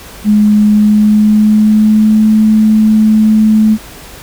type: tone with pitch glide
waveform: sine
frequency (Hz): 210 to 216.5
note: G#3 to A3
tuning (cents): +19 to -28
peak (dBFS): -4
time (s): 0.24-3.78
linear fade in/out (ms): 50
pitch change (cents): +53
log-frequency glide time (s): 0.67-2.28
effects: added 50 Hz sine -39 dBFS peak until 4.22 s + pink hiss -32 dBFS RMS until 4.22 s